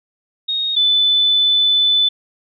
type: tone pair in turn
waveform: sine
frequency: 3729 / 3503 Hz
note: A#7 / A7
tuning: 0 / -8 cents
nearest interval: minor second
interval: 108 cents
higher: first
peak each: -17 / -11 dBFS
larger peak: second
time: 0.48-0.76 / 0.76-2.09 s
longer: second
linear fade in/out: 10 ms
effects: none